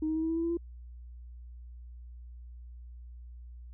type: tone with pitch steps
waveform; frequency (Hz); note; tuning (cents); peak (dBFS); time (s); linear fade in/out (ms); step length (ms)
sine; 311.1 / 315.1 / 319.1 / 323.2 / 327.3 / 331.5 / 335.7 / 340; D#4 / D#4 / D#4 / E4 / E4 / E4 / E4 / F4; 0 / +22 / +44 / -34 / -12 / +10 / +32 / -46; -27; 0.02-0.572; 5; 69
effects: tanh soft clip ceiling -23 dBFS + added 60 Hz sine -44 dBFS peak until 3.73 s